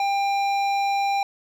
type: tone with hard clipping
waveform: sine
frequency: 796 Hz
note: G5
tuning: 26 cents sharp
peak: -22 dBFS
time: 0-1.23 s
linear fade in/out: 2 ms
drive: 12 dB
effects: none